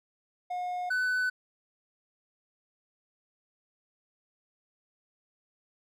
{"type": "tone pair in turn", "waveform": "triangle", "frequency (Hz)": [720, 1501.2], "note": ["F#5", "F#6"], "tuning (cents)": [-47, 25], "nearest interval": "octave + minor second", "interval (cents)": 1272, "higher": "second", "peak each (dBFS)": [-29, -24], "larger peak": "second", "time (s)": [[0.5, 0.9], [0.9, 1.3]], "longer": "neither", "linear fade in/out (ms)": 10, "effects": []}